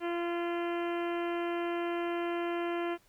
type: harmonic tone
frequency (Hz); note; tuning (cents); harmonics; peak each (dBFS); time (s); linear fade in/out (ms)
344; F4; -26; 1 / 2 / 3 / 4 / 5 / 6 / 7 / 8 / 9; -32 / -38 / -42 / -44 / -46 / -48 / -49 / -50 / -51; 0-2.98; 50
effects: pink hiss -66 dBFS RMS until 3.08 s